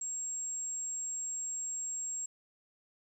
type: tone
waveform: sine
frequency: 7550 Hz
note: A#8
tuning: 21 cents sharp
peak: -35 dBFS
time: 0.01-2.26 s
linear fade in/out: 5 ms
effects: 11-bit